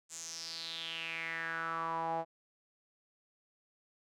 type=tone with band-pass filter sweep; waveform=sawtooth; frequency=164.5 Hz; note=E3; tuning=3 cents flat; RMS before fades=-39 dBFS; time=0.09-2.25 s; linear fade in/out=50 ms; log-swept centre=7500 to 720 Hz; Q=5.6; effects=none